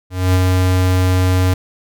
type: tone with ADSR envelope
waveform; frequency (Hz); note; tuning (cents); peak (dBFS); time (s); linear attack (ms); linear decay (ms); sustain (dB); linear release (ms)
square; 92.1; F#2; -7; -10; 0.1-1.54; 240; 40; -2; 5
effects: none